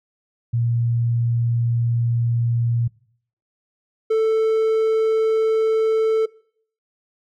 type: tone pair in turn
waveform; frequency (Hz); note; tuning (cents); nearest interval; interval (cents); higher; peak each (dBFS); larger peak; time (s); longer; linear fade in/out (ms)
sine / triangle; 117.8 / 441.9; A#2 / A4; +19 / +7; octave + major seventh; 2288; second; -17 / -13; second; 0.53-2.88 / 4.1-6.26; first; 10
effects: noise-tail reverb RT60 0.6 s tail -23 dB re dry